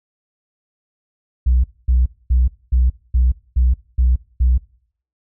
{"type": "tone bursts", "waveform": "sine", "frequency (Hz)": 62, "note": "B1", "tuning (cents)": 7, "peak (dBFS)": -9, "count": 8, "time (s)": [1.46, 4.58], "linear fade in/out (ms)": 10, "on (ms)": 180, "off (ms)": 240, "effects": ["noise-tail reverb RT60 0.6 s tail -23 dB re dry", "tanh soft clip ceiling -8 dBFS"]}